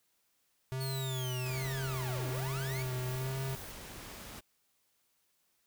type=tone with vibrato; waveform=square; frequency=130.1 Hz; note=C3; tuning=9 cents flat; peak=-35 dBFS; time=0.72-3.55 s; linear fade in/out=0 ms; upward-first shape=sine; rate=1.2 Hz; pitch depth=46 cents each way
type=linear two-way sweep; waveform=sawtooth; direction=down then up; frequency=4435 to 233.1 to 2336 Hz; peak=-39 dBFS; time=0.8-2.83 s; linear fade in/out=10 ms; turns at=2.28 s
type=noise with tremolo; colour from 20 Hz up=violet; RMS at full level=-48 dBFS; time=0.81-3.72 s; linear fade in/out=5 ms; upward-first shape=triangle; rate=2.7 Hz; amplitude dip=35%
type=noise; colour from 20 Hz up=pink; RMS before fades=-47 dBFS; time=1.44-4.41 s; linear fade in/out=20 ms
effects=white hiss -75 dBFS RMS until 5.66 s